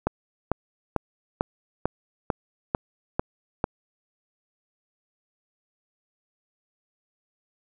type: click train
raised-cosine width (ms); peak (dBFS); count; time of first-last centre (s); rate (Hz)
1; -8; 9; 0.07-3.641; 2.24
effects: none